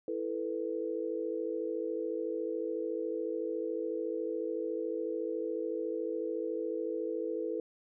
sine chord, E suspended fourth, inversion none, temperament equal, 329.6 / 440 / 493.9 Hz, E4 / A4 / B4, 0 / 0 / 0 cents, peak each -37 / -36 / -37 dBFS, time 0.08-7.6 s, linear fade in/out 2 ms, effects none

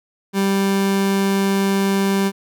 30% pulse tone, 196 Hz, G3, in tune, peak -13 dBFS, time 0.33-2.32 s, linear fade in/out 50 ms, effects none

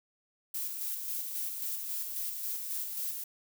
violet noise with tremolo, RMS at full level -35 dBFS, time 0.54-3.24 s, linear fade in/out 5 ms, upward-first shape square, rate 3.7 Hz, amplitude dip 35%, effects none

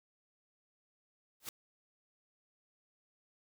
white noise with exponential growth, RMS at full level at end -37 dBFS, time 1.4-1.49 s, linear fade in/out 2 ms, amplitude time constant 19 ms, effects none

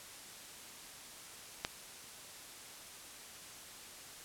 click, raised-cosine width 0.2 ms, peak -16 dBFS, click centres 1.649 s, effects white hiss -51 dBFS RMS until 4.24 s + low-pass 11000 Hz 12 dB/octave

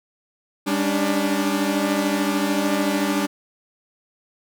sawtooth tone cluster, 199.6 / 285.3 / 298.8 Hz, G3 / C#4 / D4, +32 / +50 / +30 cents, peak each -20 dBFS, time 0.66-3.27 s, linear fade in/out 20 ms, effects none

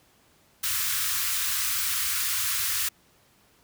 white band-stop noise, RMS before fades -27 dBFS, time 0.63-2.89 s, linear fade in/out 10 ms, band 110 to 1100 Hz, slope 48 dB/octave, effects pink hiss -61 dBFS RMS until 3.63 s + high-pass 60 Hz 12 dB/octave

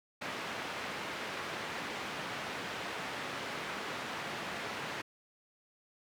white band-pass noise, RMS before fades -40 dBFS, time 0.21-5.02 s, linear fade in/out 10 ms, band 130 to 2200 Hz, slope 12 dB/octave, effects none

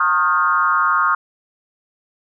sine tone with frequency modulation, 1244.5 Hz, D#6, in tune, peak -13 dBFS, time 0-1.15 s, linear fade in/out 5 ms, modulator 163 Hz, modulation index 1.3, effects none

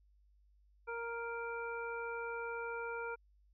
harmonic tone with a mistuned harmonic, 466.2 Hz, A#4, in tune, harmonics 1 / 2 / 3 / 5, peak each -42 / -45 / -43 / -50 dBFS, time 0.87-3.16 s, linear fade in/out 20 ms, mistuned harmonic 5, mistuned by +15 cents, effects added 50 Hz sine -65 dBFS peak until 3.53 s

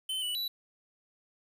square tone with pitch steps, 3062 / 2960 / 3945 Hz, G7 / F#7 / B7, -41 / 0 / -3 cents, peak -32 dBFS, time 0.09-0.48 s, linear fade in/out 5 ms, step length 130 ms, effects 10-bit

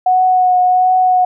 sine tone with vibrato, 735 Hz, F#5, 12 cents flat, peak -8 dBFS, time 0.06-1.25 s, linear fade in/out 5 ms, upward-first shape triangle, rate 1.4 Hz, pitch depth 19 cents each way, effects none

